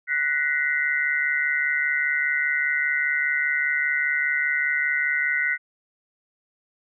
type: tone cluster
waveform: sine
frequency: 1485 / 1918 / 2063 Hz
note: F#6 / A#6 / C7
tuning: +6 / +49 / -25 cents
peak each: -25 dBFS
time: 0.07-5.58 s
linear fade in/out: 50 ms
effects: none